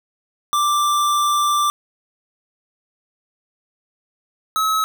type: tone pair in turn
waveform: square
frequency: 1178 / 1286.8 Hz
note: D6 / E6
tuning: +5 / -42 cents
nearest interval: major second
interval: 153 cents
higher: second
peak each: -16 / -17 dBFS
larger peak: first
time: 0.53-1.7 / 4.56-4.84 s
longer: first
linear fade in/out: 0 ms
effects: none